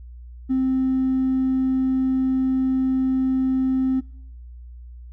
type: tone with hard clipping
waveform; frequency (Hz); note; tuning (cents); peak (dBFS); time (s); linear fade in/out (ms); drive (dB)
sine; 261.6; C4; 0; -18; 0.49-4.01; 20; 1
effects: noise-tail reverb RT60 0.7 s tail -24 dB re dry + added 60 Hz sine -37 dBFS peak until 5.12 s